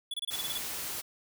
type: tone bursts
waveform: square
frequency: 3418 Hz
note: G#7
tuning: 49 cents sharp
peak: -33 dBFS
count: 9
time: 0.11-0.58 s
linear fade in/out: 5 ms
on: 30 ms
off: 25 ms
type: noise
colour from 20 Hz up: white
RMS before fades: -37 dBFS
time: 0.3-1.02 s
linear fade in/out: 20 ms
effects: none